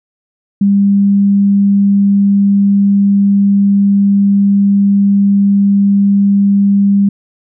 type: tone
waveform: sine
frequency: 199.7 Hz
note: G3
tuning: 32 cents sharp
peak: -6 dBFS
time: 0.61-7.09 s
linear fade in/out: 5 ms
effects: none